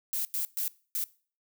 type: noise bursts at uneven times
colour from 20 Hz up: violet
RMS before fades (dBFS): -31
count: 4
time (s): 0.13-0.25 / 0.34-0.45 / 0.57-0.68 / 0.95-1.04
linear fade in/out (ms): 0
effects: noise-tail reverb RT60 0.4 s tail -21 dB re dry